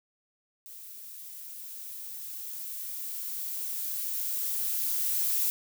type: noise with level ramp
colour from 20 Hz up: violet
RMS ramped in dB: -46 to -27 dBFS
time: 0.66-5.5 s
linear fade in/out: 0 ms
effects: none